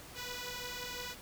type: beating tone pair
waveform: 5% pulse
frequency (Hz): 490 / 495.8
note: B4 / B4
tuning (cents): -14 / +7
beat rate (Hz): 5.8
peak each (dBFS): -31 / -32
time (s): 0.14-1.16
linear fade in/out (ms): 50
effects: pink hiss -51 dBFS RMS until 1.21 s